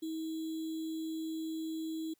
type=tone with sample-and-hold; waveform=sine; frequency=320 Hz; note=D#4; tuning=49 cents sharp; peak=-35 dBFS; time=0.02-2.14 s; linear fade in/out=10 ms; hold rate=3675 Hz; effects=white hiss -75 dBFS RMS until 2.19 s